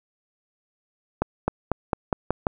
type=accelerating click train; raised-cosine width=1 ms; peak=-7 dBFS; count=7; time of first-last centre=1.22-2.468 s; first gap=260 ms; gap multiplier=0.91; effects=none